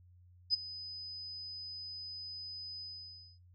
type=tone with ADSR envelope; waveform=sine; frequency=5010 Hz; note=D#8; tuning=11 cents sharp; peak=-24 dBFS; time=0.5-3.39 s; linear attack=39 ms; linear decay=13 ms; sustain=-18 dB; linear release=580 ms; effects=noise-tail reverb RT60 0.2 s tail -21 dB re dry + added 89 Hz sine -58 dBFS peak until 3.54 s